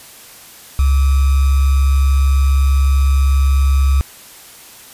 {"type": "tone with sample-and-hold", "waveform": "sine", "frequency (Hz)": 68.3, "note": "C#2", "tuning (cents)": -25, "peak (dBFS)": -9, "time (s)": [0.79, 4.01], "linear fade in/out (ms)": 0, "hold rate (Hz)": 1225, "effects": ["white hiss -39 dBFS RMS until 4.93 s", "resampled to 32000 Hz"]}